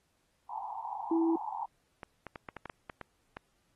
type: band-pass noise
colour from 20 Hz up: white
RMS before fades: -39 dBFS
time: 0.49-1.66 s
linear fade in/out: 10 ms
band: 770 to 970 Hz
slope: 96 dB/octave
type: tone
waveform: sine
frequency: 329.6 Hz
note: E4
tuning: in tune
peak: -25 dBFS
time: 1.11-1.36 s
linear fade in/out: 5 ms
type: clicks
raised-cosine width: 0.5 ms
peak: -26 dBFS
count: 10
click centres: 2.032 / 2.267 / 2.358 / 2.488 / 2.567 / 2.657 / 2.698 / 2.898 / 3.013 / 3.369 s
effects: pink hiss -75 dBFS RMS until 3.75 s + AAC 32 kbps